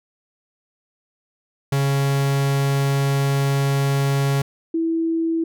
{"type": "tone pair in turn", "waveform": ["45% pulse", "sine"], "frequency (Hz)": [138.59, 328.2], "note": ["C#3", "E4"], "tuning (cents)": [0, -8], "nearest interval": "octave + minor third", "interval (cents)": 1492, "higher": "second", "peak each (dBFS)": [-17, -18], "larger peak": "first", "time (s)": [[1.72, 4.42], [4.74, 5.44]], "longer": "first", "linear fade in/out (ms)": 5, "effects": []}